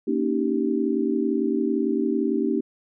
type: chord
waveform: sine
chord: Eb dominant seventh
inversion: second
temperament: just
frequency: 233.3 / 280 / 311.1 / 388.9 Hz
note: Bb3 / Db4 / Eb4 / G4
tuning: +2 / +18 / 0 / -14 cents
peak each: -26 dBFS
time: 0.07-2.61 s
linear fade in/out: 10 ms
effects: none